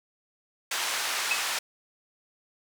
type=band-pass noise; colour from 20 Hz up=pink; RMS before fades=-30 dBFS; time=0.71-1.59 s; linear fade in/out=5 ms; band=1100 to 9400 Hz; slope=12 dB/octave
type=tone with exponential decay; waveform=sine; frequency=2575 Hz; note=E7; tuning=41 cents flat; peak=-20 dBFS; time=1.31-1.46 s; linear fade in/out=2 ms; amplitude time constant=32 ms
effects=none